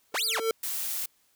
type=tone with exponential growth; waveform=square; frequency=450 Hz; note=A4; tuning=39 cents sharp; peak=-22 dBFS; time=0.12-0.51 s; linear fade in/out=2 ms; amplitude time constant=84 ms
type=linear two-way sweep; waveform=sawtooth; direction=up then down; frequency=219.3 to 4980 to 219.3 Hz; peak=-23 dBFS; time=0.14-0.4 s; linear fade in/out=5 ms; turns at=0.25 s
type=noise; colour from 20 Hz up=blue; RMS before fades=-32 dBFS; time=0.63-1.06 s; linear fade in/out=5 ms
effects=white hiss -67 dBFS RMS until 1.35 s